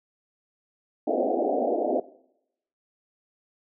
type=band-pass noise; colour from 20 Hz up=white; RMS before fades=-25 dBFS; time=1.07-2 s; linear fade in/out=5 ms; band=230 to 750 Hz; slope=96 dB/octave; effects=noise-tail reverb RT60 0.8 s tail -20 dB re dry